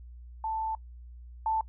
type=tone pair in turn; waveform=sine; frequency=883 / 883 Hz; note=A5 / A5; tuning=+6 / +6 cents; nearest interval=unison; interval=0 cents; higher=neither; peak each=-29 / -25 dBFS; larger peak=second; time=0.44-0.75 / 1.46-1.61 s; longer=first; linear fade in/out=2 ms; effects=noise-tail reverb RT60 0.1 s tail -23 dB re dry + added 60 Hz sine -44 dBFS peak until 1.68 s